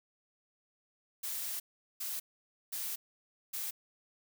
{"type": "noise bursts at uneven times", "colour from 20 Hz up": "blue", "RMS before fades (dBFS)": -38, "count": 4, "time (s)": [[1.23, 1.6], [2, 2.2], [2.72, 2.96], [3.53, 3.71]], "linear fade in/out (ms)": 10, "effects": []}